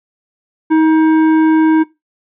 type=tone with hard clipping; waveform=sine; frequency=316.7 Hz; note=D#4; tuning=31 cents sharp; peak=-9 dBFS; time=0.7-1.84 s; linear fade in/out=20 ms; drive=10 dB; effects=noise-tail reverb RT60 0.2 s tail -19 dB re dry + resampled to 8000 Hz